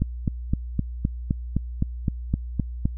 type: click train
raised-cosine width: 5 ms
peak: -9 dBFS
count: 12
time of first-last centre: 0.02-2.855 s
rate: 3.88 Hz
effects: added 60 Hz sine -30 dBFS peak until 2.97 s